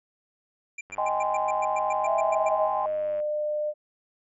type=tone bursts; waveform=square; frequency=2373 Hz; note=D7; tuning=17 cents sharp; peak=-34 dBFS; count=13; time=0.78-2.49 s; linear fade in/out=5 ms; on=30 ms; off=110 ms
type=click train; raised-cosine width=0.5 ms; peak=-33 dBFS; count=224; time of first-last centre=0.9-3.201 s; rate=96.9 Hz
type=chord; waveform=sine; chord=Ab major seventh; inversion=second; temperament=just; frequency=623 / 778.7 / 830.6 / 1038.3 Hz; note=Eb5 / G5 / Ab5 / C6; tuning=+2 / -12 / 0 / -14 cents; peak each=-29 dBFS; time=0.98-2.86 s; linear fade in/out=2 ms
type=tone with pitch glide; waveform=sine; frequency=659.3 to 601.1 Hz; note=E5 to D5; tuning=0 to +40 cents; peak=-25 dBFS; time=2.04-3.74 s; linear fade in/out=50 ms; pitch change=-160 cents; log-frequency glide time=2.14-3.17 s
effects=resampled to 24000 Hz